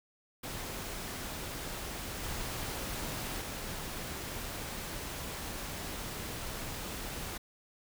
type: noise with level steps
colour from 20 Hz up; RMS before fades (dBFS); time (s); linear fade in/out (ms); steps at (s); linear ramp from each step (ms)
pink; -40 / -38 / -40; 0.43-7.38; 10; 2.22 / 3.41; 10
effects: none

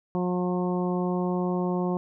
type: harmonic tone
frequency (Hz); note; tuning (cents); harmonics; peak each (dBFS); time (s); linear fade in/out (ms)
179.9; F#3; -48; 1 / 2 / 3 / 4 / 5 / 6; -26 / -29 / -35 / -36 / -37 / -39; 0.15-1.97; 0
effects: none

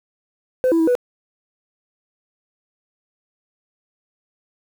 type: tone with pitch steps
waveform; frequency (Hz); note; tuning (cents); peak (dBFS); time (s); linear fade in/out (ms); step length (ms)
sine; 511 / 330.5 / 323.6 / 492.7; C5 / E4 / E4 / B4; -41 / +5 / -32 / -4; -11; 0.64-0.952; 0; 78
effects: tanh soft clip ceiling -12 dBFS + 7-bit

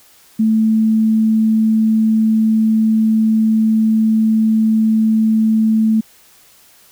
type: tone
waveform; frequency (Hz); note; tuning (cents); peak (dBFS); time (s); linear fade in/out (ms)
sine; 220; A3; 0; -10; 0.39-6.01; 10
effects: white hiss -48 dBFS RMS until 6.91 s

